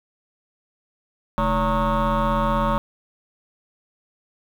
sine tone with frequency modulation, 568 Hz, C#5, 42 cents sharp, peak -15 dBFS, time 1.38-2.78 s, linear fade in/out 0 ms, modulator 176 Hz, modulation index 3.8, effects tanh soft clip ceiling -17 dBFS + 8-bit

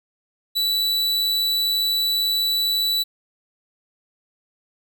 45% pulse tone, 3951 Hz, B7, in tune, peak -19 dBFS, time 0.55-3.04 s, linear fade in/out 20 ms, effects none

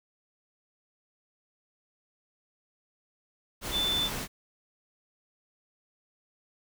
sine tone in noise, 3520 Hz, A7, in tune, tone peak -26 dBFS, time 3.71-4.1 s, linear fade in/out 50 ms, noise pink, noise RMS -35 dBFS, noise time 3.61-4.28 s, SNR +6 dB, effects none

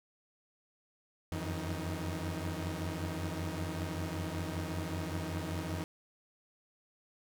sawtooth tone cluster, 87 / 92.2 / 160.3 / 311.6 Hz, F2 / F#2 / E3 / D#4, -6 / -6 / -48 / +3 cents, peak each -35 / -38 / -37 / -39 dBFS, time 1.32-5.84 s, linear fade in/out 0 ms, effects none

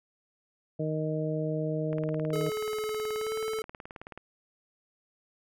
harmonic tone, 155.56 Hz, D#3, in tune, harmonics 1 / 2 / 3 / 4, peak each -31 / -35 / -34 / -35 dBFS, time 0.79-2.5 s, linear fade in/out 10 ms
click train, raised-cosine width 0.5 ms, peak -27 dBFS, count 43, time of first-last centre 1.93-4.176 s, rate 18.7 Hz
square tone with pitch glide, 429.5 to 438.5 Hz, A4 to A4, -42 to -6 cents, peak -31 dBFS, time 2.33-3.62 s, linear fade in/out 2 ms, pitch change +36 cents, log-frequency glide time 3.16-3.32 s
effects none

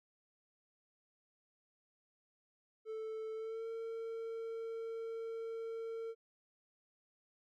triangle tone with pitch glide, 440 to 453.9 Hz, A4 to A#4, 0 to -46 cents, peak -38 dBFS, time 2.85-6.15 s, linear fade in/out 50 ms, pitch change +54 cents, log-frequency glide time 3.34-3.67 s, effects none

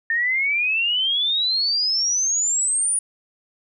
sine exponential sweep, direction up, 1805 to 9670 Hz, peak -18 dBFS, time 0.1-2.99 s, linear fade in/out 2 ms, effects none

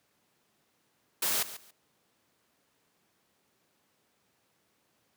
white noise with echo, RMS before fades -29 dBFS, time 1.22-1.43 s, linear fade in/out 5 ms, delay 140 ms, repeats 2, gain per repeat -14 dB, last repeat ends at 1.71 s, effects pink hiss -72 dBFS RMS until 5.16 s + high-pass 150 Hz 12 dB/octave

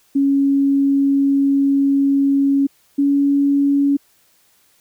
sine tone pair in turn, 277.2 / 281.4 Hz, C#4 / C#4, 0 / +26 cents, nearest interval unison, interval 26 cents, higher second, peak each -12 dBFS, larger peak neither, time 0.15-2.67 / 2.98-3.97 s, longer first, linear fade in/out 10 ms, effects white hiss -57 dBFS RMS until 4.8 s

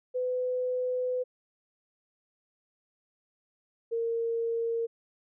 sine tone pair in turn, 503 / 461 Hz, B4 / A#4, +32 / -19 cents, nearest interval major second, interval 151 cents, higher first, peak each -27 dBFS, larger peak neither, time 0.14-1.24 / 3.91-4.87 s, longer first, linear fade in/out 20 ms, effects none

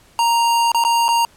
square tone with dropouts, 932.3 Hz, A#5, in tune, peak -14 dBFS, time 0.19-1.25 s, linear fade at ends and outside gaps 1 ms, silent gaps 0.718-0.746 / 0.839-0.849 / 1.082-1.088 s, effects pink hiss -51 dBFS RMS until 1.36 s + low-pass 12000 Hz 12 dB/octave

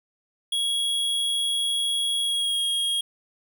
square tone with pitch glide, 3322 to 3271 Hz, G#7 to G#7, 0 to -27 cents, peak -23 dBFS, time 0.52-3.01 s, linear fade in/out 5 ms, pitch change -27 cents, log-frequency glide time 2.21-2.61 s, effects 10-bit

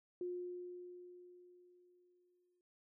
sine tone with exponential decay, 357 Hz, F4, 38 cents sharp, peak -38 dBFS, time 0.21-2.61 s, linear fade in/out 2 ms, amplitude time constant 520 ms, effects none

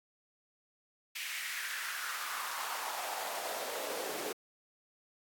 pink noise with high-pass filter sweep, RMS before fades -39 dBFS, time 1.15-4.33 s, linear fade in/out 10 ms, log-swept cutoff 2300 to 400 Hz, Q 3, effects AAC 64 kbps

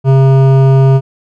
sine tone with hard clipping, 134.3 Hz, C3, 46 cents sharp, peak -6 dBFS, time 0.04-1.01 s, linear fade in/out 50 ms, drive 13 dB, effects none

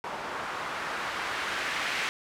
blue noise with low-pass filter sweep, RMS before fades -33 dBFS, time 0.04-2.09 s, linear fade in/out 0 ms, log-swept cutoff 980 to 2100 Hz, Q 1.2, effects none

